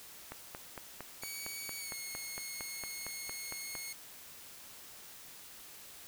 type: click train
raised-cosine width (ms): 0.5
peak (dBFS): -27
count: 16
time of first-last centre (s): 0.32-3.752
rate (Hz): 4.37
type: tone with pitch glide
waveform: 10% pulse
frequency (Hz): 2257 to 2173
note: C#7 to C#7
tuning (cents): +31 to -35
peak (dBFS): -32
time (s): 1.22-3.93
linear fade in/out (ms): 5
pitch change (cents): -66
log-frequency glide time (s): 1.79-1.94
effects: white hiss -52 dBFS RMS until 6.07 s